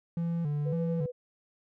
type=tone with vibrato; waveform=triangle; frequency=157.4 Hz; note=D#3; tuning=20 cents sharp; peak=-26 dBFS; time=0.17-1.06 s; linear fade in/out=2 ms; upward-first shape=square; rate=1.8 Hz; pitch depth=120 cents each way
type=tone; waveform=sine; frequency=495.7 Hz; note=B4; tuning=6 cents sharp; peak=-34 dBFS; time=0.65-1.12 s; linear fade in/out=20 ms
effects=none